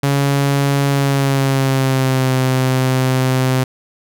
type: tone with pitch glide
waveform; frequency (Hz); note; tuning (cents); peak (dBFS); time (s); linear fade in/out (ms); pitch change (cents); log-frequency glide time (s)
sawtooth; 140 to 129.87; C#3 to C3; +18 to -13; -9; 0.03-3.64; 5; -131; 0.89-2.33
effects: none